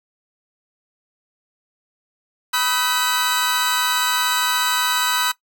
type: tone cluster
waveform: sawtooth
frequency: 983 / 1268 / 1521 / 3949 Hz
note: B5 / D#6 / F#6 / B7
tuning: -8 / +32 / +47 / -1 cents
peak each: -20 dBFS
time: 2.53-5.32 s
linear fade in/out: 10 ms
effects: noise-tail reverb RT60 0.1 s tail -18 dB re dry